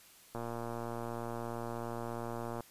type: click train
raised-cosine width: 1 ms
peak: -26 dBFS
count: 265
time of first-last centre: 0.35-2.606 s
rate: 117 Hz
effects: white hiss -59 dBFS RMS until 2.7 s + resampled to 32000 Hz